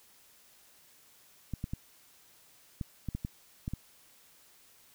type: clicks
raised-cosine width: 5 ms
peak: -22 dBFS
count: 9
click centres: 1.537 / 1.641 / 1.735 / 2.812 / 3.087 / 3.15 / 3.249 / 3.679 / 3.736 s
effects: white hiss -61 dBFS RMS until 4.94 s